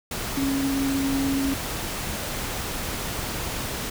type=tone in noise; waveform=sine; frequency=273.4 Hz; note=C#4; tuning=24 cents flat; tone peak=-22 dBFS; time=0.37-1.54 s; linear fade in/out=5 ms; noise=pink; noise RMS=-30 dBFS; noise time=0.11-3.9 s; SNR=+5 dB; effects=none